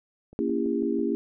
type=click train; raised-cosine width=2 ms; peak=-34 dBFS; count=5; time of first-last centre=0.33-0.992 s; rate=6.04 Hz
type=chord; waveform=sine; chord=A# diminished seventh; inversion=none; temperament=just; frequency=233.1 / 279.7 / 335.6 / 402.8 Hz; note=A#3 / C#4 / E4 / G4; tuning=0 / +16 / +31 / +47 cents; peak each=-29 dBFS; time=0.39-1.15 s; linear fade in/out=0 ms
effects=none